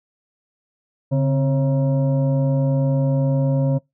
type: tone with frequency modulation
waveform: sine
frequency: 140.4 Hz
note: C#3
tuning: 22 cents sharp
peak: -15 dBFS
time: 1.11-3.79 s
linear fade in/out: 20 ms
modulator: 403 Hz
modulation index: 0.76
effects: noise-tail reverb RT60 0.2 s tail -26 dB re dry